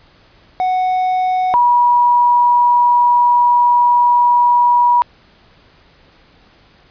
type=tone pair in turn; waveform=triangle / sine; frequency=740 / 966.9 Hz; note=F#5 / B5; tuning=0 / -37 cents; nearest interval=perfect fourth; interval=463 cents; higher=second; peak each=-11 / -8 dBFS; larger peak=second; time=0.6-1.54 / 1.54-5.02 s; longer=second; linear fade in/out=0 ms; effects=pink hiss -49 dBFS RMS until 6.9 s + resampled to 11025 Hz